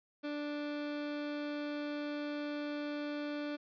30% pulse tone, 293.7 Hz, D4, in tune, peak -34 dBFS, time 0.23-3.57 s, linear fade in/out 20 ms, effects resampled to 11025 Hz

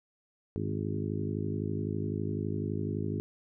harmonic tone with a mistuned harmonic, 51.91 Hz, G#1, in tune, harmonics 2 / 3 / 4 / 5 / 6 / 7 / 8, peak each -35 / -37 / -38 / -39 / -40 / -40 / -41 dBFS, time 0.56-3.2 s, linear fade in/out 0 ms, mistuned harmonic 2, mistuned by -62 cents, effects none

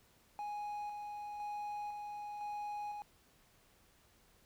triangle tone with tremolo, 830 Hz, G#5, 1 cent flat, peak -37 dBFS, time 0.39-3.02 s, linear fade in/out 0 ms, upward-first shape square, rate 0.99 Hz, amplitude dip 30%, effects pink hiss -68 dBFS RMS until 4.45 s

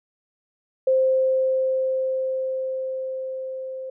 sine tone with level ramp, 523.3 Hz, C5, in tune, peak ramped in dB -15 to -30 dBFS, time 0.87-3.9 s, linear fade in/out 5 ms, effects none

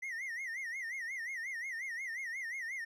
triangle tone with vibrato, 1975.5 Hz, B6, in tune, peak -36 dBFS, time 0.02-2.85 s, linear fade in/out 10 ms, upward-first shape sine, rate 5.6 Hz, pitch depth 160 cents each way, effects none

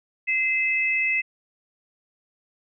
sine tone pair together, 2064 / 2600 Hz, C7 / E7, -24 / -24 cents, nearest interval major third, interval 400 cents, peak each -23 dBFS, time 0.27-1.22 s, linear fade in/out 20 ms, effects none

